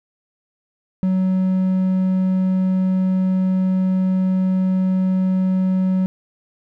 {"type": "tone", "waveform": "triangle", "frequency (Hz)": 186.9, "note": "F#3", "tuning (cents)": 18, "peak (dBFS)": -13, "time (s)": [1.03, 6.06], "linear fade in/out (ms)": 0, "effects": []}